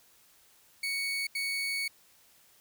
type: tone bursts at uneven times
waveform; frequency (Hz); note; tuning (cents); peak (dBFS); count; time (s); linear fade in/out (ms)
30% pulse; 2227; C#7; +7; -28; 2; 0.83-1.27 / 1.35-1.88; 5
effects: white hiss -62 dBFS RMS until 2.6 s